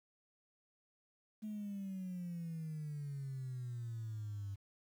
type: exponential sweep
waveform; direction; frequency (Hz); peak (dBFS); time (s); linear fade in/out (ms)
sine; down; 216.9 to 98.1; -39; 1.42-4.56; 20
effects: tanh soft clip ceiling -37 dBFS + 11-bit